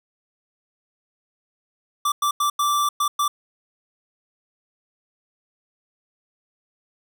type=tone bursts at uneven times; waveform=square; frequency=1170 Hz; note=D6; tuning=7 cents flat; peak=-19 dBFS; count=6; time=2.05-2.12 / 2.22-2.31 / 2.4-2.5 / 2.59-2.89 / 3-3.08 / 3.19-3.28 s; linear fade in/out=5 ms; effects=none